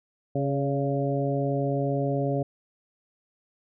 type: harmonic tone with a mistuned harmonic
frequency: 138.59 Hz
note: C#3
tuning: in tune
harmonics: 1 / 2 / 3 / 4 / 5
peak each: -27 / -30 / -31 / -30 / -34 dBFS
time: 0.35-2.43 s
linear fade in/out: 5 ms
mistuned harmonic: 4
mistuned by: +34 cents
effects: none

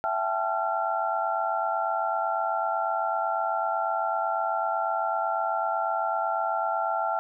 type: tone cluster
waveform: sine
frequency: 665 / 775 / 863 / 1368 Hz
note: E5 / G5 / A5 / F6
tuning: +15 / -20 / -34 / -36 cents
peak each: -30 dBFS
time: 0.04-7.19 s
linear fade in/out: 0 ms
effects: none

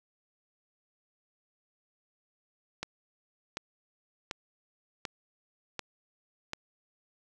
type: click train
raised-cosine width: 0.2 ms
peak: -17 dBFS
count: 6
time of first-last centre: 2.83-6.534 s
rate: 1.35 Hz
effects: none

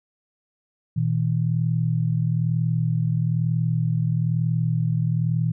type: tone pair together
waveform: sine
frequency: 118.93 / 160 Hz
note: A#2 / D#3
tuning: +35 / +49 cents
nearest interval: perfect fourth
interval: 514 cents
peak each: -22 dBFS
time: 0.96-5.52 s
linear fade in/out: 10 ms
effects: none

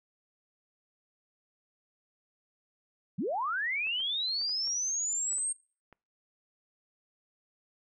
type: linear sweep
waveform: sine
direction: up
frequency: 138.2 to 8600 Hz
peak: -29 dBFS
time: 3.18-5.53 s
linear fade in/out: 10 ms
type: clicks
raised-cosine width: 0.5 ms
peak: -38 dBFS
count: 8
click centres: 3.87 / 4.003 / 4.415 / 4.494 / 4.675 / 5.325 / 5.382 / 5.927 s
effects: noise-tail reverb RT60 0.4 s tail -25 dB re dry

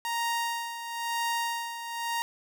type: tone with tremolo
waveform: sawtooth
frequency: 933 Hz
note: A#5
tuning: 1 cent sharp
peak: -23 dBFS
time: 0.05-2.22 s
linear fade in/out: 0 ms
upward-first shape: sine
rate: 1 Hz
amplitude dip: 65%
effects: none

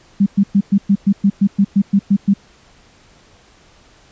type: tone bursts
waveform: sine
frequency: 198.9 Hz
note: G3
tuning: 25 cents sharp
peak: -8 dBFS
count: 13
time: 0.2-2.339 s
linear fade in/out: 10 ms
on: 63 ms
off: 110 ms
effects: pink hiss -49 dBFS RMS until 4.11 s + resampled to 16000 Hz

